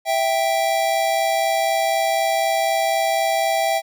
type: tone pair together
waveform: square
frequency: 660 / 784 Hz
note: E5 / G5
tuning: +2 / 0 cents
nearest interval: minor third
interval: 298 cents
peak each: -21 dBFS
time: 0.05-3.82 s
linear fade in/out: 50 ms
effects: none